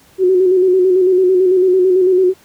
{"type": "tone with vibrato", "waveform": "sine", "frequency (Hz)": 370, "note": "F#4", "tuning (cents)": 0, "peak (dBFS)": -8, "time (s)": [0.18, 2.34], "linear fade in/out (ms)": 50, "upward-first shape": "square", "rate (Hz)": 9, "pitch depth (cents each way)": 39, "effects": ["pink hiss -48 dBFS RMS until 2.44 s", "high-pass 60 Hz 12 dB/octave"]}